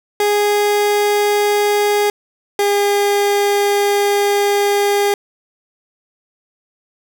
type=tone pair in turn; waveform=30% pulse; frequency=413 / 405.9 Hz; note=G#4 / G#4; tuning=-10 / -40 cents; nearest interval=unison; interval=30 cents; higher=first; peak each=-10 dBFS; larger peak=neither; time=0.2-2.1 / 2.59-5.14 s; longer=second; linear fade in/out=2 ms; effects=none